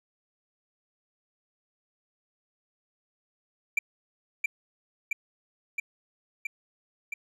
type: tone with echo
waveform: triangle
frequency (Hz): 2349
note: D7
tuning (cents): 0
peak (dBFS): -19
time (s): 3.77-3.79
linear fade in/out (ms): 5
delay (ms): 670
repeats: 5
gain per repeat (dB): -2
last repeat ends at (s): 7.14
effects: resampled to 32000 Hz